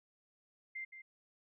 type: tone with echo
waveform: sine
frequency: 2093 Hz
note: C7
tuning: in tune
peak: -40 dBFS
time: 0.75-0.85 s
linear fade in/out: 10 ms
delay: 170 ms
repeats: 1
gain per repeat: -9 dB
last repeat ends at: 1.02 s
effects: none